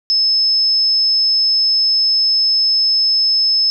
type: tone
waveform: sine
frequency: 5220 Hz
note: E8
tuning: 18 cents flat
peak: -11 dBFS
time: 0.1-3.7 s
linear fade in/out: 0 ms
effects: none